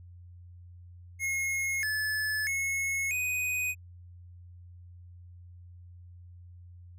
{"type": "tone with pitch steps", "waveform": "square", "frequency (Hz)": [2161, 1728, 2182, 2495], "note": ["C#7", "A6", "C#7", "D#7"], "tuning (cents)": [-45, -32, -28, 4], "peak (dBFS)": -29, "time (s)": [1.19, 3.75], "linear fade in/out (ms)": 50, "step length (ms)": 640, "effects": ["added 88 Hz sine -47 dBFS peak until 6.98 s"]}